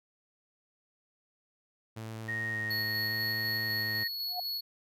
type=tone with vibrato; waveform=sawtooth; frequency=110 Hz; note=A2; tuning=in tune; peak=-35 dBFS; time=1.96-4.04 s; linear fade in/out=10 ms; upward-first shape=square; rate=0.87 Hz; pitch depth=20 cents each way
type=tone; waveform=sine; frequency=1864.7 Hz; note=A#6; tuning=in tune; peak=-32 dBFS; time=2.28-4.08 s; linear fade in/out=10 ms
type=tone with tremolo; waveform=square; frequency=4375 Hz; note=C#8; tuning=24 cents flat; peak=-33 dBFS; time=2.7-4.61 s; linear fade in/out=10 ms; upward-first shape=square; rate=4 Hz; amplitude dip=25%
type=tone with exponential growth; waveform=sine; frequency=721 Hz; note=F#5; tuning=45 cents flat; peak=-30 dBFS; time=4.26-4.4 s; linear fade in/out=5 ms; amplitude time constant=29 ms
effects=none